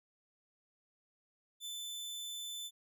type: tone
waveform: sawtooth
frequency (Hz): 3520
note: A7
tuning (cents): 0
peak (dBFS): -38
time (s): 1.6-2.71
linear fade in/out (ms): 50
effects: none